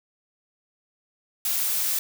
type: noise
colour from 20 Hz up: blue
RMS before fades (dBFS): -25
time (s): 1.45-1.99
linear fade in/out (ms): 2
effects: none